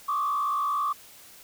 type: tone with frequency modulation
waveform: sine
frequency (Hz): 1155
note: D6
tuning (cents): -29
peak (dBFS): -23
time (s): 0.08-0.93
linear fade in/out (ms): 10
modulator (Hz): 58.5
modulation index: 1
effects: tanh soft clip ceiling -19 dBFS + white hiss -50 dBFS RMS until 1.43 s